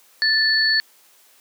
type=tone pair together; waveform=sine; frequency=1760 / 4435 Hz; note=A6 / C#8; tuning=0 / 0 cents; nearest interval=octave + major third; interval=1600 cents; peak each=-18 dBFS; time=0.22-0.8 s; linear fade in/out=0 ms; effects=white hiss -54 dBFS RMS until 1.4 s + high-pass 300 Hz 12 dB/octave